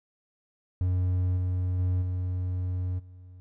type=tone with level steps; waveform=triangle; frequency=91 Hz; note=F#2; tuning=28 cents flat; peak=-21 / -23 / -21 / -25 / -43 dBFS; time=0.81-3.4 s; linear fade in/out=0 ms; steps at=1.36 / 1.78 / 2.01 / 2.98 s; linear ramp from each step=20 ms; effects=none